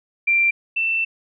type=tone pair in turn; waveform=sine; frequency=2363 / 2675 Hz; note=D7 / E7; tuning=+10 / +25 cents; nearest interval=major second; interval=215 cents; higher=second; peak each=-14 / -18 dBFS; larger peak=first; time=0.27-0.51 / 0.76-1.05 s; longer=second; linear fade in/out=10 ms; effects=none